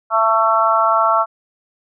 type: harmonic tone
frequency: 223 Hz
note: A3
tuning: 23 cents sharp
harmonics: 3 / 4 / 5 / 6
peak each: -18 / -19 / -17 / -16 dBFS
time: 0.1-1.26 s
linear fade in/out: 50 ms
effects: none